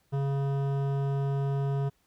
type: tone with hard clipping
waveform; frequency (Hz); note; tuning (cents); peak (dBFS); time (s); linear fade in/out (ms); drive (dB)
sine; 138.59; C#3; 0; -28; 0.12-1.9; 20; 14
effects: pink hiss -70 dBFS RMS until 2.06 s